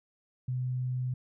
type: tone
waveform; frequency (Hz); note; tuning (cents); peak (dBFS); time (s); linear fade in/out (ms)
sine; 126.7; B2; +45; -29; 0.48-1.14; 5
effects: none